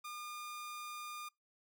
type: tone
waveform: sawtooth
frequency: 1210 Hz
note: D#6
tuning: 49 cents flat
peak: -40 dBFS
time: 0.04-1.29 s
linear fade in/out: 10 ms
effects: noise-tail reverb RT60 0.2 s tail -26 dB re dry